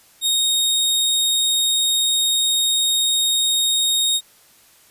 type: tone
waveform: sawtooth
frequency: 3729 Hz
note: A#7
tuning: in tune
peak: -13 dBFS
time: 0.21-4.21 s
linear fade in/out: 50 ms
effects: white hiss -52 dBFS RMS until 4.9 s + resampled to 32000 Hz

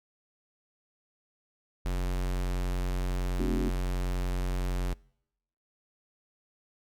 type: tone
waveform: square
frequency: 45.33 Hz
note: F#1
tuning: 35 cents flat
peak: -28 dBFS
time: 1.85-4.94 s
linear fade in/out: 10 ms
type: chord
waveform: sine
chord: D dominant seventh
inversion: second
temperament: equal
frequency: 220 / 261.6 / 293.7 / 370 Hz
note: A3 / C4 / D4 / F#4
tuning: 0 / 0 / 0 / 0 cents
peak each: -34 dBFS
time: 3.39-3.7 s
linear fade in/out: 10 ms
effects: noise-tail reverb RT60 0.8 s tail -26 dB re dry + MP3 96 kbps

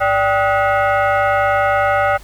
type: tone with frequency modulation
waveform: sine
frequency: 100 Hz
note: G2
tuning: 35 cents sharp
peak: -12 dBFS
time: 0-2.18 s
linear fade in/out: 20 ms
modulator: 682 Hz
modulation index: 2.2
effects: added 50 Hz sine -37 dBFS peak until 2.23 s + pink hiss -44 dBFS RMS until 2.23 s

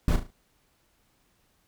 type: noise with echo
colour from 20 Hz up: brown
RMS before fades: -21 dBFS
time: 0.08-0.16 s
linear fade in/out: 2 ms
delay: 36 ms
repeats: 4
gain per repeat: -8 dB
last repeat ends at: 0.304 s
effects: pink hiss -68 dBFS RMS until 1.67 s

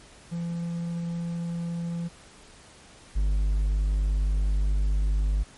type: tone pair in turn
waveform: triangle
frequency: 170 / 50.31 Hz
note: F3 / G1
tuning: -46 / +46 cents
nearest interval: octave + major sixth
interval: 2108 cents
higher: first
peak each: -26 / -19 dBFS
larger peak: second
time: 0.31-2.09 / 3.15-5.44 s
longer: second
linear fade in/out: 20 ms
effects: pink hiss -51 dBFS RMS until 5.57 s + MP3 48 kbps

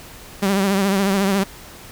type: tone with vibrato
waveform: sawtooth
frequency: 196 Hz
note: G3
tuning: in tune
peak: -12 dBFS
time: 0.42-1.44 s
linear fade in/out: 10 ms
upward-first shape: triangle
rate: 14 Hz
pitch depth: 71 cents each way
effects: pink hiss -40 dBFS RMS until 1.91 s

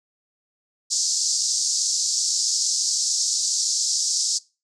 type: band-pass noise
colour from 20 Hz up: pink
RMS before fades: -23 dBFS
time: 0.9-4.39 s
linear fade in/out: 20 ms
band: 4700 to 7700 Hz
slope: 48 dB/octave
effects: noise-tail reverb RT60 0.3 s tail -23 dB re dry

